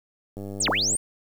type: click train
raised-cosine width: 2 ms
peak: -23 dBFS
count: 59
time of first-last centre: 0.37-0.952 s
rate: 99.6 Hz
type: linear two-way sweep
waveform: sine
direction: down then up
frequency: 9090 to 196.9 to 9090 Hz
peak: -21 dBFS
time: 0.6-0.97 s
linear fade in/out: 5 ms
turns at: 0.69 s
effects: 8-bit